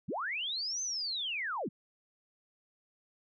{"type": "linear two-way sweep", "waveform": "sine", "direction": "up then down", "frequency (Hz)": [96, 6280, 126.3], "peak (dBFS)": -33, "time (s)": [0.08, 1.69], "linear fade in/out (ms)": 10, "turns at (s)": 0.82, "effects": []}